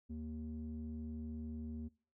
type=tone with low-pass filter; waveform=square; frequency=77.78 Hz; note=D#2; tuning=in tune; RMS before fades=-44 dBFS; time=0.09-1.89 s; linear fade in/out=20 ms; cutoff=270 Hz; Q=9.9; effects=noise-tail reverb RT60 0.4 s tail -23 dB re dry